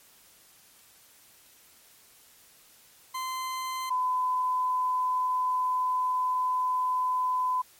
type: tone pair in turn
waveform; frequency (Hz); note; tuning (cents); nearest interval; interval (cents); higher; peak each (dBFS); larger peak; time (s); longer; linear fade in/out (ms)
40% pulse / sine; 1034 / 1009.8; C6 / B5; -21 / +38; unison; 41; first; -30 / -24; second; 3.14-3.9 / 3.9-7.62; second; 10
effects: white hiss -57 dBFS RMS until 7.79 s + MP3 64 kbps